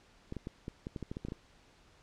clicks, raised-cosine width 3 ms, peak -26 dBFS, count 12, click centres 0.324 / 0.367 / 0.471 / 0.681 / 0.869 / 0.962 / 1.027 / 1.115 / 1.169 / 1.25 / 1.285 / 1.321 s, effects pink hiss -63 dBFS RMS until 2.02 s + low-pass 6000 Hz 12 dB/octave

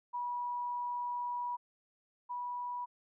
sine tone pair in turn, 972 / 977.6 Hz, B5 / B5, -28 / -18 cents, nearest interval unison, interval 10 cents, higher second, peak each -34 / -36 dBFS, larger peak first, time 0.13-1.57 / 2.29-2.86 s, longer first, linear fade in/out 20 ms, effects none

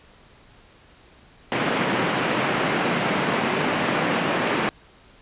pink band-pass noise, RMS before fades -23 dBFS, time 1.52-4.69 s, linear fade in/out 0 ms, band 160 to 2900 Hz, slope 24 dB/octave, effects pink hiss -52 dBFS RMS until 5.21 s + resampled to 8000 Hz

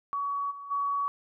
sine tone with level steps, 1129 Hz, C#6, 31 cents sharp, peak -28 / -39 / -26 dBFS, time 0.13-1.08 s, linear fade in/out 0 ms, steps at 0.5 / 0.7 s, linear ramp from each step 20 ms, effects none

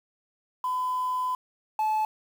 sine tone pair in turn, 1009 / 865 Hz, B5 / A5, +37 / -30 cents, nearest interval minor third, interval 267 cents, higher first, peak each -24 / -20 dBFS, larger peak second, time 0.64-1.35 / 1.79-2.05 s, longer first, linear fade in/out 2 ms, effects tanh soft clip ceiling -22 dBFS + 8-bit

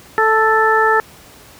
harmonic tone, 440 Hz, A4, in tune, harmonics 1 / 2 / 3 / 4, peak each -16 / -16 / -16 / -16 dBFS, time 0.18-1 s, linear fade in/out 0 ms, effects pink hiss -42 dBFS RMS until 1.59 s + high-pass 60 Hz 12 dB/octave

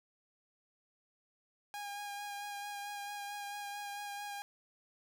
sawtooth tone with vibrato, 815 Hz, G#5, 33 cents flat, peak -37 dBFS, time 1.74-4.42 s, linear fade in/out 0 ms, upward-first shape sine, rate 4.5 Hz, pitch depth 18 cents each way, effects none

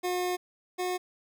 25% pulse tone pair in turn, 360 / 362.9 Hz, F#4 / F#4, -47 / -34 cents, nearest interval unison, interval 13 cents, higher second, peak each -24 / -25 dBFS, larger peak first, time 0.03-0.37 / 0.78-0.98 s, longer first, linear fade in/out 20 ms, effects none

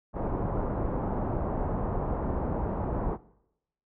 pink low-pass noise, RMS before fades -30 dBFS, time 0.13-3.18 s, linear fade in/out 50 ms, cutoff 1000 Hz, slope 24 dB/octave, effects noise-tail reverb RT60 0.8 s tail -20 dB re dry

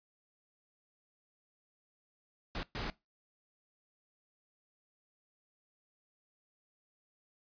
pink noise bursts at uneven times, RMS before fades -38 dBFS, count 2, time 2.55-2.63 / 2.75-2.9 s, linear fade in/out 0 ms, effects noise-tail reverb RT60 0.2 s tail -20 dB re dry + resampled to 11025 Hz

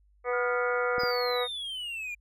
harmonic tone, 245.8 Hz, B3, 8 cents flat, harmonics 2 / 3 / 4 / 5 / 6 / 7 / 8 / 9, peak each -28 / -36 / -40 / -34 / -45 / -45 / -40 / -40 dBFS, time 0.24-1.48 s, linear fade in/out 50 ms
sine tone with vibrato, 1411 Hz, F6, 17 cents sharp, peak -31 dBFS, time 0.32-1.12 s, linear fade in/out 20 ms, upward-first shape triangle, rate 3.2 Hz, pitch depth 16 cents each way
clicks, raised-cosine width 2 ms, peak -25 dBFS, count 2, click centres 0.982 / 1.035 s
triangle exponential sweep, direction down, 5000 to 2376 Hz, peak -32 dBFS, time 0.99-2.15 s, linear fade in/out 10 ms
effects added 50 Hz sine -60 dBFS peak until 2.2 s

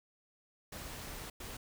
pink noise bursts at uneven times, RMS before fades -45 dBFS, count 2, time 0.72-1.3 / 1.4-1.57 s, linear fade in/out 5 ms, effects none

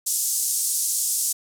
pink band-pass noise, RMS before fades -24 dBFS, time 0.06-1.33 s, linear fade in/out 10 ms, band 6500 to 12000 Hz, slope 24 dB/octave, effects none

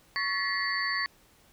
sine tone cluster, 1115 / 1735 / 1921 / 2112 / 4506 Hz, C#6 / A6 / B6 / C7 / C#8, +10 / -25 / -48 / +16 / +28 cents, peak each -34 / -35 / -31 / -38 / -33 dBFS, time 0.16-1.06 s, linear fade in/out 0 ms, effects pink hiss -61 dBFS RMS until 1.52 s

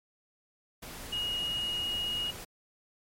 sine tone in noise, 2879 Hz, F#7, 48 cents flat, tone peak -30 dBFS, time 1.12-2.31 s, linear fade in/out 10 ms, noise pink, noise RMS -43 dBFS, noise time 0.82-2.45 s, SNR +10 dB, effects MP3 64 kbps

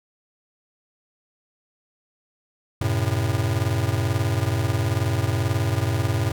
square chord, F# diminished, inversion none, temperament just, 92.5 / 111 / 133.2 Hz, F#2 / A2 / C3, 0 / +16 / +31 cents, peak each -26 / -24 / -28 dBFS, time 2.81-6.32 s, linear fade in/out 5 ms, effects none

